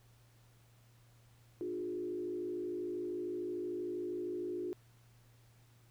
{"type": "tone with frequency modulation", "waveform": "sine", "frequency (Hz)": 357.4, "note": "F4", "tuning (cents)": 40, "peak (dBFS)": -36, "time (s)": [1.61, 4.73], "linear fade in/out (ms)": 0, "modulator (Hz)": 53, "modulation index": 0.88, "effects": ["added 117 Hz sine -62 dBFS peak until 5.9 s", "pink hiss -69 dBFS RMS until 5.9 s"]}